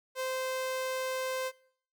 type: tone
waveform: sawtooth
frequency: 519 Hz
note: C5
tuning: 14 cents flat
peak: -28 dBFS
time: 0.15-1.52 s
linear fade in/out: 50 ms
effects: noise-tail reverb RT60 0.6 s tail -23 dB re dry